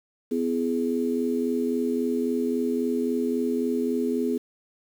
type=harmonic tone; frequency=83.7 Hz; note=E2; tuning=27 cents sharp; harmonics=3 / 4 / 5; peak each=-25 / -31 / -27 dBFS; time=0.31-4.38 s; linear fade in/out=10 ms; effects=8-bit